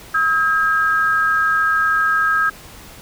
sine tone pair together, 1282 / 1615.2 Hz, E6 / G#6, -49 / -49 cents, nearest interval major third, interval 400 cents, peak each -17 / -16 dBFS, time 0.14-2.5 s, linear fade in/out 10 ms, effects pink hiss -40 dBFS RMS until 3.01 s

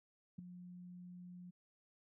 sine tone with ADSR envelope, 178.6 Hz, F3, 39 cents sharp, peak -40 dBFS, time 0.38-1.51 s, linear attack 10 ms, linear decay 5 ms, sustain -10 dB, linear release 14 ms, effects none

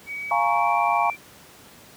sine tone with pitch glide, 2263 to 2350 Hz, C#7 to D7, +35 to +1 cents, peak -29 dBFS, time 0.06-1.17 s, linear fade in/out 50 ms, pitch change +66 cents, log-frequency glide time 0.17-0.79 s
sine chord, Bb minor seventh, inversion second, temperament equal, 698.5 / 830.6 / 932.3 / 1108.7 Hz, F5 / Ab5 / Bb5 / Db6, 0 / 0 / 0 / 0 cents, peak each -24 dBFS, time 0.31-1.1 s, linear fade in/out 2 ms
effects pink hiss -48 dBFS RMS until 1.96 s + high-pass 100 Hz 12 dB/octave

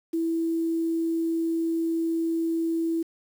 sine tone with quantisation, 329.6 Hz, E4, in tune, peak -23 dBFS, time 0.13-3.03 s, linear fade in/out 10 ms, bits 8, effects none

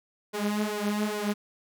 sawtooth tone with flanger, 209 Hz, G#3, 11 cents sharp, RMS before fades -29 dBFS, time 0.33-1.34 s, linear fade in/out 20 ms, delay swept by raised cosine 2 to 5.9 ms, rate 2.4 Hz, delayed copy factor +0.8, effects none

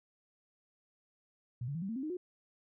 sine tone with pitch steps, 121.2 / 141.66 / 165.56 / 193.51 / 226.2 / 264.3 / 309 / 361.1 Hz, B2 / C#3 / E3 / G3 / A3 / C4 / D#4 / F#4, -32 / +38 / +8 / -22 / +48 / +18 / -12 / -42 cents, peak -35 dBFS, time 1.61-2.17 s, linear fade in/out 5 ms, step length 70 ms, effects none

